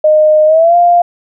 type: tone with pitch glide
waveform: sine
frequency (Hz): 615 to 698.3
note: D#5 to F5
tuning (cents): -20 to 0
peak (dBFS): -4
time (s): 0.04-1.02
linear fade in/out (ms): 5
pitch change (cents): +220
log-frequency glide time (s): 0.46-0.76
effects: none